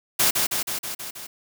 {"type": "noise with echo", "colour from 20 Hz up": "white", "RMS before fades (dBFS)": -19, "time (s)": [0.19, 0.31], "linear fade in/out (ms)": 10, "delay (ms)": 160, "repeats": 6, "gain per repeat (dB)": -3, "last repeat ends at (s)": 1.27, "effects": []}